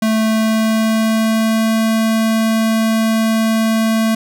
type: tone with pitch glide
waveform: square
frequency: 220 to 222.6 Hz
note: A3 to A3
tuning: 0 to +20 cents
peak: -13 dBFS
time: 0.02-4.15 s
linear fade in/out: 5 ms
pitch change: +20 cents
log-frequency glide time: 0.23-1.74 s
effects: none